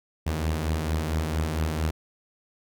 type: beating tone pair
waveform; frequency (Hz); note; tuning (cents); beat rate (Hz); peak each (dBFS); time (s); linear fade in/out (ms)
sawtooth; 75.1 / 79.5; D2 / D#2; +39 / +38; 4.4; -27 / -22; 0.26-1.91; 10
effects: none